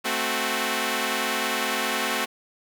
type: chord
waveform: 5% pulse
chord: F# diminished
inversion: first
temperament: equal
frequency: 220 / 261.6 / 370 Hz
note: A3 / C4 / F#4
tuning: 0 / 0 / 0 cents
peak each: -17 dBFS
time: 0.04-2.26 s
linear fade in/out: 20 ms
effects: none